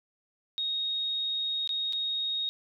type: tone with dropouts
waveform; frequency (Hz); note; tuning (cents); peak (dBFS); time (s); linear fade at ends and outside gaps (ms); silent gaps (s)
sine; 3741; A#7; +5; -28; 0.58-2.49; 0; 1.675-1.692 / 1.925-1.932
effects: none